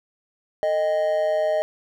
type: tone with amplitude modulation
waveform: triangle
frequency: 621 Hz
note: D#5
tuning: 3 cents flat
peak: -14 dBFS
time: 0.63-1.62 s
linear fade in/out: 0 ms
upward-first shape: sine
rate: 171 Hz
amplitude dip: 65%
effects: none